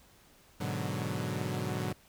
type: chord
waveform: sawtooth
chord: G# half-diminished seventh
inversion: none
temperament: equal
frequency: 103.83 / 123.47 / 146.83 / 185 Hz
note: G#2 / B2 / D3 / F#3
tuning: 0 / 0 / 0 / 0 cents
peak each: -34 dBFS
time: 0.6-1.93 s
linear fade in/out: 10 ms
effects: pink hiss -61 dBFS RMS until 2.08 s